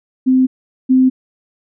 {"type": "tone pair in turn", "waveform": "sine", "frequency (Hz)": [258.7, 258.7], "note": ["C4", "C4"], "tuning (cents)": [-19, -19], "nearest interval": "unison", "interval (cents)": 0, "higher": "neither", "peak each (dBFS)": [-8, -7], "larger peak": "second", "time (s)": [[0.26, 0.47], [0.89, 1.1]], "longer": "neither", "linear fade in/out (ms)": 20, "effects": []}